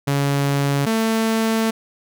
sawtooth tone pair in turn, 140.7 / 223.3 Hz, C#3 / A3, +26 / +26 cents, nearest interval minor sixth, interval 800 cents, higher second, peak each -13 dBFS, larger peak neither, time 0.07-0.86 / 0.86-1.71 s, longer second, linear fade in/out 10 ms, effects none

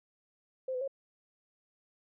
sine tone with pitch steps, 520 / 504 / 545 Hz, C5 / B4 / C#5, -11 / +35 / -29 cents, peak -32 dBFS, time 0.68-0.878 s, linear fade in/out 5 ms, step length 66 ms, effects none

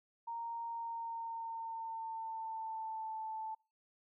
sine tone with pitch glide, 928 to 879 Hz, A#5 to A5, -8 to -2 cents, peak -39 dBFS, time 0.27-3.55 s, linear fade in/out 10 ms, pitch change -94 cents, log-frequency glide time 0.66-3.18 s, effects noise-tail reverb RT60 0.3 s tail -25 dB re dry

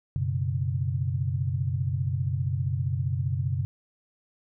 sine chord, F# suspended fourth, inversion none, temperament equal with one note detuned, 93.25 / 123.47 / 138.59 Hz, F#2 / B2 / C#3, +14 / 0 / 0 cents, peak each -29 dBFS, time 0.16-3.65 s, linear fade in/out 0 ms, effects none

